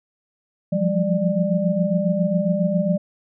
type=tone cluster; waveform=sine; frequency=173.3 / 180.6 / 200.7 / 594 Hz; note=F3 / F#3 / G3 / D5; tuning=-13 / -42 / +41 / +20 cents; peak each=-23 dBFS; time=0.72-2.98 s; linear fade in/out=10 ms; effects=none